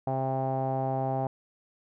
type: tone with low-pass filter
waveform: sawtooth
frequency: 132.5 Hz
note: C3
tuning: 22 cents sharp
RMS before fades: -29 dBFS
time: 0.07-1.27 s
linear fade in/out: 2 ms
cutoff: 750 Hz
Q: 9.7
effects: none